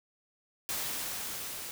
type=noise with level ramp; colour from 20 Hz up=white; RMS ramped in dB=-34 to -41 dBFS; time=0.69-1.71 s; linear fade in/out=0 ms; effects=none